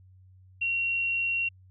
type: tone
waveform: sine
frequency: 2742 Hz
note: F7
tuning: 32 cents flat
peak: -25 dBFS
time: 0.61-1.49 s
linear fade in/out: 10 ms
effects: added 93 Hz sine -52 dBFS peak until 1.7 s